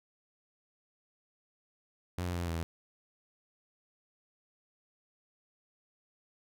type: tone with pitch steps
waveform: sawtooth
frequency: 89 / 86.8 / 82.9 Hz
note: F2 / F2 / E2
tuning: +33 / -10 / +10 cents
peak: -29 dBFS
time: 2.18-2.63 s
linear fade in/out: 0 ms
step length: 150 ms
effects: none